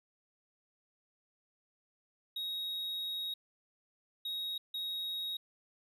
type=tone bursts at uneven times; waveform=triangle; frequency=3778 Hz; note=A#7; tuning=22 cents sharp; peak=-34 dBFS; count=3; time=2.36-3.34 / 4.25-4.58 / 4.74-5.37 s; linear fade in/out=5 ms; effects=none